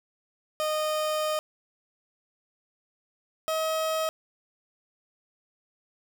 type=tone pair in turn; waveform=30% pulse; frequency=616 / 635.9 Hz; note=D#5 / D#5; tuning=-17 / +38 cents; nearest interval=minor second; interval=55 cents; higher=second; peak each=-23 dBFS; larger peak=neither; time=0.6-1.39 / 3.48-4.09 s; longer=first; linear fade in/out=0 ms; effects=9-bit